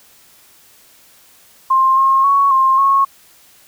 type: tone with pitch steps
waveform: sine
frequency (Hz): 1057 / 1073 / 1113 / 1061 / 1096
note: C6 / C6 / C#6 / C6 / C#6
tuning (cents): +17 / +43 / +7 / +24 / -20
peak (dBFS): -9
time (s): 1.7-3.05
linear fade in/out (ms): 10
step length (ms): 270
effects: white hiss -48 dBFS RMS until 3.67 s